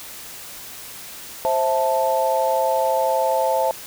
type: chord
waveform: sine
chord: A minor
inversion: first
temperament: just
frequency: 528 / 660 / 880 Hz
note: C5 / E5 / A5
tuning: +16 / +2 / 0 cents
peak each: -21 / -22 / -21 dBFS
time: 1.45-3.71 s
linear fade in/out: 0 ms
effects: white hiss -37 dBFS RMS until 3.86 s